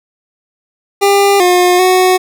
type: tone with pitch steps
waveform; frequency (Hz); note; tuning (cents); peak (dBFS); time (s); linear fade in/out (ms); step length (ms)
25% pulse; 400 / 358.6 / 369.3; G4 / F4 / F#4; +35 / +46 / -3; -3; 1.01-2.18; 20; 390
effects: none